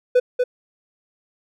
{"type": "tone with echo", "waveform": "triangle", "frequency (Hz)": 498.1, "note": "B4", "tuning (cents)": 15, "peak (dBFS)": -9, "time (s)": [0.15, 0.2], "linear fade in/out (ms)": 10, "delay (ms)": 240, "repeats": 1, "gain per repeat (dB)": -4, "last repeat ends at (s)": 0.44, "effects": []}